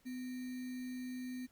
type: tone with sample-and-hold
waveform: sine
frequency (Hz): 252.2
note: B3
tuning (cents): +36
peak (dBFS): -40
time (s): 0.05-1.47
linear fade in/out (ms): 20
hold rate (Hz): 2100
effects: pink hiss -71 dBFS RMS until 1.51 s